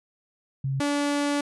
sine / sawtooth tone pair in turn, 135.5 / 288.2 Hz, C#3 / D4, -39 / -33 cents, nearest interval octave + minor second, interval 1306 cents, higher second, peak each -24 / -19 dBFS, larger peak second, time 0.64-0.8 / 0.8-1.41 s, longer second, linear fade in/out 5 ms, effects resampled to 24000 Hz

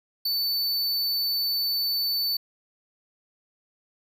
square tone, 4510 Hz, C#8, 29 cents sharp, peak -24 dBFS, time 0.25-2.37 s, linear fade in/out 5 ms, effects none

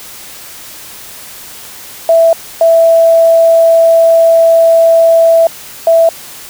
sine tone bursts at uneven times, 661 Hz, E5, 5 cents sharp, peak -3 dBFS, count 3, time 2.09-2.33 / 2.61-5.47 / 5.87-6.09 s, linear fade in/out 2 ms, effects white hiss -30 dBFS RMS until 6.49 s

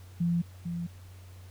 sine tone pair in turn, 171.3 / 171.3 Hz, F3 / F3, -33 / -33 cents, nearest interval unison, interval 0 cents, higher neither, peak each -24 / -31 dBFS, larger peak first, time 0.2-0.42 / 0.65-0.87 s, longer neither, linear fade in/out 10 ms, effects added 92 Hz sine -46 dBFS peak until 1.5 s + pink hiss -58 dBFS RMS until 1.5 s

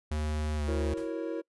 square tone with pitch glide, 76.1 to 73.76 Hz, D#2 to D2, -38 to +8 cents, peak -30 dBFS, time 0.11-0.94 s, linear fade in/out 5 ms, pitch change -54 cents, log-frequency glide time 0.56-0.63 s
triangle chord, F# dominant seventh, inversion third, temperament equal with one note detuned, 329.6 / 370 / 466.2 / 552.8 Hz, E4 / F#4 / A#4 / C#5, 0 / 0 / 0 / -5 cents, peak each -33 / -38 / -35 / -37 dBFS, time 0.67-1.42 s, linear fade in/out 20 ms
pink noise with exponential decay, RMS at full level -45 dBFS, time 0.97-1.21 s, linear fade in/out 5 ms, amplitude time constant 52 ms
effects noise-tail reverb RT60 0.1 s tail -25 dB re dry + resampled to 24000 Hz

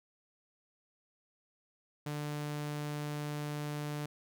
sawtooth tone, 148.1 Hz, D3, 15 cents sharp, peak -32 dBFS, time 2.06-4.06 s, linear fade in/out 5 ms, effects none

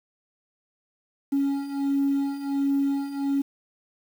triangle beating tone pair, 277.2 / 278.6 Hz, C#4 / C#4, 0 / +9 cents, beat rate 1.4 Hz, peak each -25 / -21 dBFS, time 1.32-3.42 s, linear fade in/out 10 ms, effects tanh soft clip ceiling -16 dBFS + 8-bit

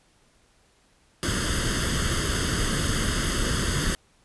pink noise with comb filter, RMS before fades -25 dBFS, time 1.23-3.95 s, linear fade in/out 0 ms, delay 0.62 ms, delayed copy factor +0.8, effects pink hiss -62 dBFS RMS until 4.24 s + resampled to 24000 Hz

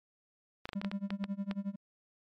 clicks, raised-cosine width 0.3 ms, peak -22 dBFS, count 9, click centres 0.655 / 0.691 / 0.732 / 0.815 / 0.847 / 0.915 / 1.105 / 1.241 / 1.512 s
triangle tone with tremolo, 198.5 Hz, G3, 22 cents sharp, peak -29 dBFS, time 0.75-1.76 s, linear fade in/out 10 ms, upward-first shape sine, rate 11 Hz, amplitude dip 95%
effects MP3 64 kbps

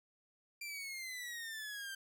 sawtooth exponential sweep, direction down, 2378 to 1564 Hz, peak -39 dBFS, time 0.61-1.95 s, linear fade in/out 5 ms, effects none

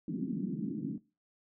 pink band-pass noise, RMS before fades -36 dBFS, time 0.08-0.98 s, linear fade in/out 2 ms, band 160 to 310 Hz, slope 48 dB/octave, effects noise-tail reverb RT60 0.3 s tail -20 dB re dry

